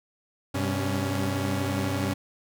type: tone cluster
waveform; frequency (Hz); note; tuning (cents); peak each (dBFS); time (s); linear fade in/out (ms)
sawtooth; 97.1 / 127.8 / 197.8 / 279.2; G2 / C3 / G3 / C#4; -16 / -40 / +16 / +13; -25 / -29 / -32 / -26; 0.54-2.14; 10
effects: none